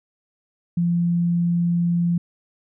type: tone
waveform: sine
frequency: 172.2 Hz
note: F3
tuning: 24 cents flat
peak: -17 dBFS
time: 0.77-2.18 s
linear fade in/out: 5 ms
effects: none